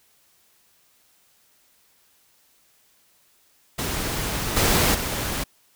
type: noise with level steps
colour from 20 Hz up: pink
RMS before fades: -27 / -19 / -27 dBFS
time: 3.78-5.44 s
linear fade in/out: 10 ms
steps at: 4.56 / 4.94 s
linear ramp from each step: 10 ms
effects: white hiss -61 dBFS RMS until 5.75 s